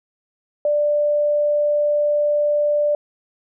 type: tone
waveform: sine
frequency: 590 Hz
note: D5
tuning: 8 cents sharp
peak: -15 dBFS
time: 0.65-2.95 s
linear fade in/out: 2 ms
effects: none